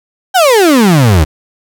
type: exponential sweep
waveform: 35% pulse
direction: down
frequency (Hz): 794 to 71.5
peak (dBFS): -3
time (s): 0.34-1.25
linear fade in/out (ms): 20
effects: none